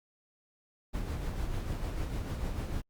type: noise with tremolo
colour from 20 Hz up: brown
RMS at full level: -33 dBFS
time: 0.93-2.82 s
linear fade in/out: 20 ms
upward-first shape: sine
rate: 6.7 Hz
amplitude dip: 40%
effects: Opus 48 kbps